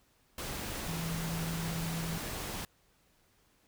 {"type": "tone in noise", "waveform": "sine", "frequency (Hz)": 164.81, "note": "E3", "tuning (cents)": 0, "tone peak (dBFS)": -35, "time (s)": [0.88, 2.18], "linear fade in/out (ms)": 2, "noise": "pink", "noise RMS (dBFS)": -39, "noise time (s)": [0.38, 2.65], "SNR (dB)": 1, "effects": ["pink hiss -69 dBFS RMS until 3.67 s"]}